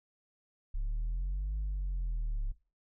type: linear two-way sweep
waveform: sine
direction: up then down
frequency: 33.12 to 51.91 to 33.12 Hz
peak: -28 dBFS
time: 0.74-2.52 s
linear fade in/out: 10 ms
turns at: 1.57 s
effects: noise-tail reverb RT60 0.3 s tail -19 dB re dry + tanh soft clip ceiling -30 dBFS